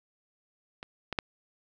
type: clicks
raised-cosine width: 0.3 ms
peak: -24 / -17 / -11 dBFS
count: 3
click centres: 0.829 / 1.127 / 1.188 s
effects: none